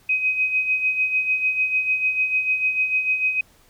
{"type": "tone with tremolo", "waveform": "sine", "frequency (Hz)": 2520, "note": "D#7", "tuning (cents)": 21, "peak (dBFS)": -16, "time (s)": [0.09, 3.41], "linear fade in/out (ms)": 5, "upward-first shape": "sine", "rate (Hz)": 6.7, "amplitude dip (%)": 60, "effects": ["pink hiss -56 dBFS RMS until 3.69 s"]}